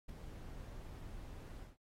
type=noise with ADSR envelope; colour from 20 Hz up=brown; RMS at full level=-43 dBFS; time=0.08-1.77 s; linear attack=14 ms; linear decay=7 ms; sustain=-6 dB; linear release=150 ms; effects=AAC 48 kbps